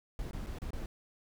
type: noise with dropouts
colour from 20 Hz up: brown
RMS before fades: -39 dBFS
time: 0.19-0.86 s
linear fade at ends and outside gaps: 1 ms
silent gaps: 0.311-0.331 / 0.463-0.468 / 0.586-0.618 / 0.706-0.732 s
effects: none